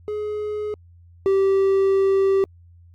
triangle tone pair in turn, 421.2 / 388.6 Hz, G#4 / G4, +24 / -15 cents, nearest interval minor second, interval 139 cents, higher first, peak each -22 / -13 dBFS, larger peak second, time 0.08-0.74 / 1.26-2.44 s, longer second, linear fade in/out 0 ms, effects added 86 Hz sine -46 dBFS peak until 2.94 s + Opus 48 kbps

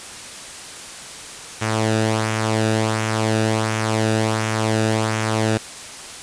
sawtooth tone with flanger, 110 Hz, A2, in tune, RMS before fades -20 dBFS, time 1.61-5.58 s, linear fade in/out 10 ms, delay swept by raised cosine 0.22 to 0.95 ms, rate 1.4 Hz, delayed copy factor -0.55, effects white hiss -35 dBFS RMS until 6.22 s + resampled to 22050 Hz

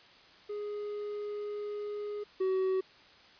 triangle tone pair in turn, 415.3 / 377.7 Hz, G#4 / F#4, 0 / +36 cents, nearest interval major second, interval 164 cents, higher first, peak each -33 / -25 dBFS, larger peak second, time 0.49-2.24 / 2.4-2.81 s, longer first, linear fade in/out 10 ms, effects white hiss -57 dBFS RMS until 3.39 s + resampled to 11025 Hz

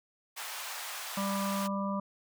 pink high-pass noise, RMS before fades -40 dBFS, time 0.36-1.68 s, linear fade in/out 20 ms, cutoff 770 Hz, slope 24 dB/octave
harmonic tone, 197.4 Hz, G3, 12 cents sharp, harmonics 1 / 3 / 5 / 6, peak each -32 / -38 / -38 / -39 dBFS, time 1.17-2 s, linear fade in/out 5 ms
effects none

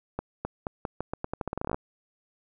accelerating click train, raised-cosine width 1 ms, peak -16 dBFS, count 19, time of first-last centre 0.19-1.745 s, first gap 260 ms, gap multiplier 0.84, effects none

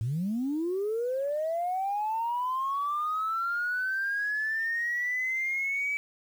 sine linear sweep, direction up, 103.83 to 2300 Hz, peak -26 dBFS, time 0.01-5.97 s, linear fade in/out 0 ms, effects tanh soft clip ceiling -23 dBFS + 9-bit

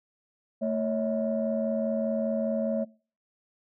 sine tone cluster, 223.2 / 557 / 642 Hz, A3 / C#5 / E5, +25 / +8 / -46 cents, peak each -28 / -29 / -31 dBFS, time 0.61-2.85 s, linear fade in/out 20 ms, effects noise-tail reverb RT60 0.4 s tail -23 dB re dry + tanh soft clip ceiling -17 dBFS

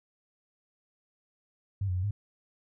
sine tone with pitch steps, 98.6 / 90.6 / 91.4 / 102.5 Hz, G2 / F#2 / F#2 / G#2, +11 / -36 / -21 / -22 cents, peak -27 dBFS, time 1.81-2.11 s, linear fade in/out 5 ms, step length 75 ms, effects none

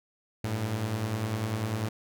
sawtooth beating tone pair, 100.5 / 110.5 Hz, G2 / A2, +44 / +8 cents, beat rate 10 Hz, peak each -31 / -26 dBFS, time 0.44-1.89 s, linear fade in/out 5 ms, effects none

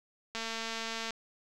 click train, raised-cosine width 0.2 ms, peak -20 dBFS, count 172, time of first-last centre 0.35-1.107 s, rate 226 Hz, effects none

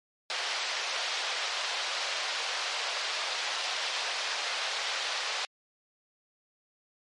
white band-pass noise, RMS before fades -33 dBFS, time 0.3-5.45 s, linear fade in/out 0 ms, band 530 to 4900 Hz, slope 24 dB/octave, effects MP3 48 kbps

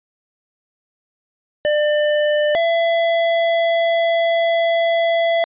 square tone pair in turn, 597 / 670.5 Hz, D5 / E5, +28 / +29 cents, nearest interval major second, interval 201 cents, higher second, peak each -15 dBFS, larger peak neither, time 1.65-2.55 / 2.55-5.44 s, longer second, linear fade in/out 0 ms, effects resampled to 8000 Hz

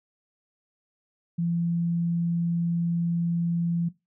sine tone, 170 Hz, F3, 46 cents flat, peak -23 dBFS, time 1.38-3.89 s, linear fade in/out 10 ms, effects noise-tail reverb RT60 0.2 s tail -17 dB re dry

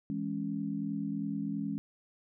sine chord, C# minor, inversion first, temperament equal, 164.81 / 207.7 / 277.2 Hz, E3 / G#3 / C#4, 0 / 0 / 0 cents, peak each -39 / -35 / -36 dBFS, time 0.1-1.78 s, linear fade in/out 0 ms, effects none

